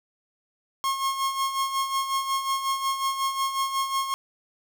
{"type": "tone with tremolo", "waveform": "45% pulse", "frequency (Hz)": 1081, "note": "C#6", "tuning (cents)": -44, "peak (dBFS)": -22, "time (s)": [0.84, 4.14], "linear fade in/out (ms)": 0, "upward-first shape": "sine", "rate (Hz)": 5.5, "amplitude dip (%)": 60, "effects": []}